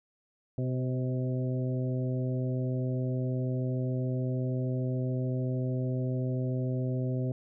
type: harmonic tone with a mistuned harmonic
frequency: 127.6 Hz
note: C3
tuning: 43 cents flat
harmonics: 1 / 2 / 3 / 4 / 5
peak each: -29 / -35 / -39 / -41 / -43 dBFS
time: 0.58-7.32 s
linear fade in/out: 2 ms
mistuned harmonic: 4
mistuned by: +22 cents
effects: none